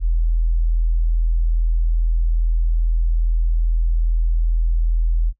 sine tone, 41.2 Hz, E1, in tune, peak -14 dBFS, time 0-5.33 s, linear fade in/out 50 ms, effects noise-tail reverb RT60 0.1 s tail -22 dB re dry

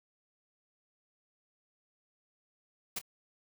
white noise with echo, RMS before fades -36 dBFS, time 2.96-2.99 s, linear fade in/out 5 ms, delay 25 ms, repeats 1, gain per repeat -15 dB, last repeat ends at 3.015 s, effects none

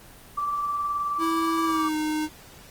sine tone with tremolo, 1165 Hz, D6, 14 cents flat, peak -23 dBFS, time 0.37-1.89 s, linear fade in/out 10 ms, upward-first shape sine, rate 19 Hz, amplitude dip 30%
square tone with pitch glide, 327.8 to 307.6 Hz, E4 to D#4, -10 to -20 cents, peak -25 dBFS, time 1.18-2.29 s, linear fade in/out 50 ms, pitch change -110 cents, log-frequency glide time 1.64-1.95 s
effects pink hiss -48 dBFS RMS until 2.7 s + Opus 24 kbps

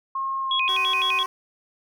sine tone with pitch glide, 1075 to 1060.2 Hz, C6 to C6, +47 to +23 cents, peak -24 dBFS, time 0.15-1.26 s, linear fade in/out 5 ms, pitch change -24 cents, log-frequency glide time 0.4-0.53 s
sine tone with vibrato, 2884 Hz, F#7, 45 cents flat, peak -21 dBFS, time 0.51-1.23 s, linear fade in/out 2 ms, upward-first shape square, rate 5.9 Hz, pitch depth 250 cents each way
10% pulse tone, 380 Hz, F#4, 46 cents sharp, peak -26 dBFS, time 0.69-1.26 s, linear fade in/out 0 ms
effects none

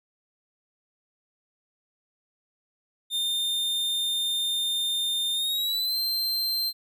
45% pulse tone with pitch glide, 3622 to 4137 Hz, A7 to C8, +49 to -20 cents, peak -24 dBFS, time 3.1-6.73 s, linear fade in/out 50 ms, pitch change +231 cents, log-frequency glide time 5.33-5.97 s, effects none

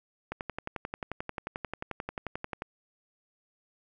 click train, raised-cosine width 0.5 ms, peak -19 dBFS, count 27, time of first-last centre 0.32-2.621 s, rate 11.3 Hz, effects none

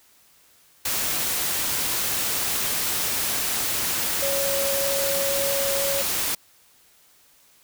sine tone in noise, 554.4 Hz, C#5, in tune, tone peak -25 dBFS, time 4.22-6.02 s, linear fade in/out 5 ms, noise white, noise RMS -25 dBFS, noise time 0.85-6.35 s, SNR -3 dB, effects white hiss -57 dBFS RMS until 7.63 s

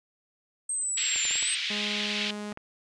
sine linear two-way sweep, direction down then up, 8372 to 7150 to 8372 Hz, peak -27 dBFS, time 0.69-1.55 s, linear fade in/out 5 ms, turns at 1.28 s
white band-pass noise, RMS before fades -31 dBFS, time 0.97-2.31 s, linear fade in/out 5 ms, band 2200 to 3700 Hz, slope 24 dB/octave
clicks, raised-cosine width 0.5 ms, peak -26 dBFS, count 7, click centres 1.16 / 1.253 / 1.31 / 1.356 / 1.426 / 2.522 / 2.574 s
sawtooth tone, 208.2 Hz, G#3, 5 cents sharp, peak -30 dBFS, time 1.7-2.53 s, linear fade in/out 5 ms
effects resampled to 22050 Hz

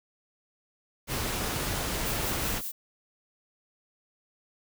pink noise, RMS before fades -31 dBFS, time 1.07-2.62 s, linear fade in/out 50 ms
violet noise with tremolo, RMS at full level -34 dBFS, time 2.05-2.72 s, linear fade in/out 10 ms, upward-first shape triangle, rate 5.3 Hz, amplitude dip 65%
effects none

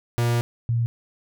45% pulse / sine tone pair in turn, 118.8 / 117.1 Hz, A#2 / A#2, +33 / +8 cents, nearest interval unison, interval 25 cents, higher first, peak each -19 dBFS, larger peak neither, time 0.18-0.41 / 0.69-0.86 s, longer first, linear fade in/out 0 ms, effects none

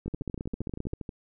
two click trains, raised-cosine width 3 ms, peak -20 / -23 dBFS, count 14 / 14, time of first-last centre 0.08-0.935 / 0.06-1.092 s, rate 15.2 / 12.6 Hz, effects none

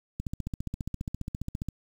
click train, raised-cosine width 5 ms, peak -20 dBFS, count 23, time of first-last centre 0.2-1.686 s, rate 14.8 Hz, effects 8-bit

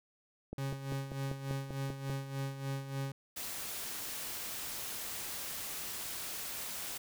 click train, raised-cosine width 2 ms, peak -27 dBFS, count 9, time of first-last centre 0.53-2.099 s, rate 5.1 Hz
40% pulse tone with tremolo, 136.6 Hz, C#3, 25 cents flat, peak -33 dBFS, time 0.58-3.12 s, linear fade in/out 2 ms, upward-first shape sine, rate 3.4 Hz, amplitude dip 65%
white noise, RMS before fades -41 dBFS, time 3.36-6.98 s, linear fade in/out 10 ms
effects none

